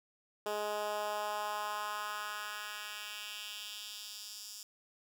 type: tone with high-pass filter sweep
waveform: 10% pulse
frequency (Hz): 209.2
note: G#3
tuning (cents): +13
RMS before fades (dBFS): -40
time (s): 0.46-4.63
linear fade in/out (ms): 2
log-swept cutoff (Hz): 450 to 5800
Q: 1.8
effects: none